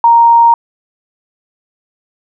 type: tone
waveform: sine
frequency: 932.3 Hz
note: A#5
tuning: in tune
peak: -3 dBFS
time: 0.04-0.54 s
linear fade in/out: 2 ms
effects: none